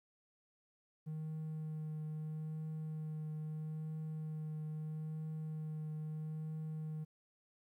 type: tone with vibrato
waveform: triangle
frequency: 155.56 Hz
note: D#3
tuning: in tune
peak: -37 dBFS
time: 1.06-7.05 s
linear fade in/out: 20 ms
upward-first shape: triangle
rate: 0.77 Hz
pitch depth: 16 cents each way
effects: tanh soft clip ceiling -33 dBFS + 13-bit